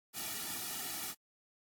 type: noise with comb filter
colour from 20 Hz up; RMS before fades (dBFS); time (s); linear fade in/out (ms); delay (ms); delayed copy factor
white; -40; 0.13-1.15; 50; 1.9; -0.85
effects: AAC 64 kbps